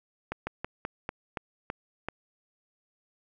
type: slowing click train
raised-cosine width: 0.5 ms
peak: -17 dBFS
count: 8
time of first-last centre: 0.32-2.086 s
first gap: 150 ms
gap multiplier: 1.17
effects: none